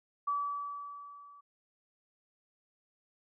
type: tone with level ramp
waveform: sine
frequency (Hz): 1149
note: D6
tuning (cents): -38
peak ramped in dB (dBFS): -28 to -53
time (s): 0.27-1.41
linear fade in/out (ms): 10
effects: none